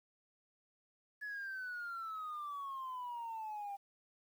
sine exponential sweep, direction down, 1712 to 790 Hz, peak -39 dBFS, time 1.21-3.77 s, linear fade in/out 20 ms, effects tanh soft clip ceiling -38 dBFS + 11-bit

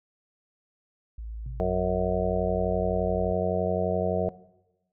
sine tone, 55 Hz, A1, in tune, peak -34 dBFS, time 1.18-3.33 s, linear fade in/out 5 ms
sine tone with exponential decay, 127.5 Hz, C3, 44 cents flat, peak -35 dBFS, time 1.46-1.97 s, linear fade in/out 2 ms, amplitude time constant 110 ms
harmonic tone, 91.7 Hz, F#2, 15 cents flat, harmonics 1 / 2 / 4 / 5 / 6 / 7 / 8, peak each -33 / -30 / -34 / -29 / -33 / -29 / -34 dBFS, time 1.6-4.29 s, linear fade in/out 0 ms
effects noise-tail reverb RT60 1.0 s tail -18 dB re dry

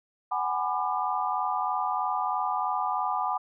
sine chord, G# half-diminished seventh, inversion third, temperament just, 747.5 / 830.6 / 996.7 / 1196.1 Hz, F#5 / G#5 / B5 / D6, +17 / 0 / +16 / +31 cents, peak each -31 dBFS, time 0.31-3.38 s, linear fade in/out 10 ms, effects none

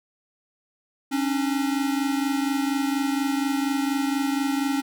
square tone pair together, 273.5 / 297.7 Hz, C#4 / D4, -23 / +24 cents, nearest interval minor second, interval 147 cents, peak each -24 / -29 dBFS, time 1.11-4.82 s, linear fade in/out 20 ms, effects none

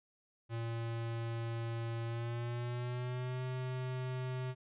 square tone with pitch glide, 115.5 to 128.16 Hz, A#2 to C3, -16 to -35 cents, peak -37 dBFS, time 0.49-4.55 s, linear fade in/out 50 ms, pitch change +181 cents, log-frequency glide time 2.05-3.44 s, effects resampled to 8000 Hz

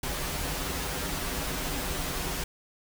pink noise with comb filter, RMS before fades -32 dBFS, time 0.03-2.44 s, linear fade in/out 5 ms, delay 9.1 ms, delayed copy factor -0.7, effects none

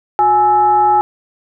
sine tone with frequency modulation, 838 Hz, G#5, 15 cents sharp, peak -8 dBFS, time 0.19-1.01 s, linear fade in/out 0 ms, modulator 474 Hz, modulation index 0.47, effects none

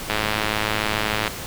click train, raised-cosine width 0.3 ms, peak -5 dBFS, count 127, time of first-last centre 0.1-1.278 s, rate 107 Hz, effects pink hiss -32 dBFS RMS until 1.46 s

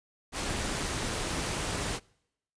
pink noise with amplitude modulation, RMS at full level -30 dBFS, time 0.32-2 s, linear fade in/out 50 ms, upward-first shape sine, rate 274 Hz, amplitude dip 55%, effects noise-tail reverb RT60 0.8 s tail -26 dB re dry + resampled to 22050 Hz

